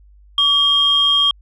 sine tone pair together, 1141 / 3227 Hz, C#6 / G7, +50 / +50 cents, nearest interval octave + tritone, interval 1800 cents, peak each -21 / -11 dBFS, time 0.38-1.31 s, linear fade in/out 2 ms, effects tanh soft clip ceiling -5 dBFS + added 50 Hz sine -44 dBFS peak until 1.41 s

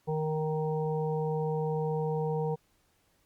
harmonic tone, 155.56 Hz, D#3, in tune, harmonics 1 / 3 / 5 / 6, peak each -31 / -31 / -39 / -41 dBFS, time 0.07-2.56 s, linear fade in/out 20 ms, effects pink hiss -70 dBFS RMS until 3.25 s + Opus 48 kbps

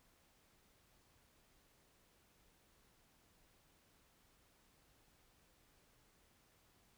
silence, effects pink hiss -72 dBFS RMS until 6.97 s

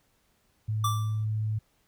sine tone, 108.2 Hz, A2, 29 cents flat, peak -26 dBFS, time 0.68-1.59 s, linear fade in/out 10 ms
square tone with exponential decay, 1170 Hz, D6, 7 cents flat, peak -24 dBFS, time 0.84-1.25 s, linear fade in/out 5 ms, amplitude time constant 87 ms
effects pink hiss -69 dBFS RMS until 1.87 s

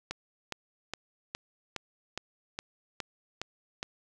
click train, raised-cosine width 0.2 ms, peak -17 dBFS, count 10, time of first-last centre 0.11-3.829 s, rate 2.42 Hz, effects none

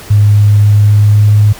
sine tone with pitch glide, 103.6 to 104.74 Hz, G#2 to G#2, -4 to +15 cents, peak -3 dBFS, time 0.1-1.53 s, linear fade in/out 10 ms, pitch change +19 cents, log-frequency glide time 0.6-1.3 s, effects pink hiss -31 dBFS RMS until 1.59 s

